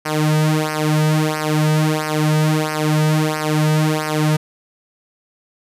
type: tone with flanger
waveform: sawtooth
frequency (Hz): 154.1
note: D#3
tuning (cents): -16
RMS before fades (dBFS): -17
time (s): 0.05-4.37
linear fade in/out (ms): 10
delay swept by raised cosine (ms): 0.27 to 2.87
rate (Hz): 1.5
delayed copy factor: -0.9
effects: resampled to 32000 Hz